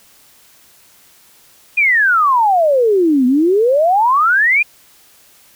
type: exponential two-way sweep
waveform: sine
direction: down then up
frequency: 2483 to 243.7 to 2483 Hz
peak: -9 dBFS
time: 1.77-4.63 s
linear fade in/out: 10 ms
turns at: 3.26 s
effects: white hiss -48 dBFS RMS until 5.55 s